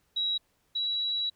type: tone pair in turn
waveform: sine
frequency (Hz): 3870 / 3904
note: B7 / B7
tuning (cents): -36 / -21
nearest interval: unison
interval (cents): 15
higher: second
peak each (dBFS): -26 / -27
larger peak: first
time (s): 0.16-0.38 / 0.75-1.3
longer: second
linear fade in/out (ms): 10
effects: pink hiss -71 dBFS RMS until 1.35 s